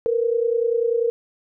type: tone pair together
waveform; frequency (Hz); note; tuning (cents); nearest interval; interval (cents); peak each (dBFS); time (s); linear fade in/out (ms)
sine; 459.3 / 489.5; A#4 / B4; -26 / -15; minor second; 111; -19 / -23; 0.06-1.1; 0
effects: none